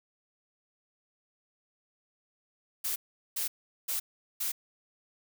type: noise bursts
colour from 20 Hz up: blue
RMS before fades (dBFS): -32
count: 4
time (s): 2.84-4.52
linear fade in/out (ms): 10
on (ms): 120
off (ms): 400
effects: none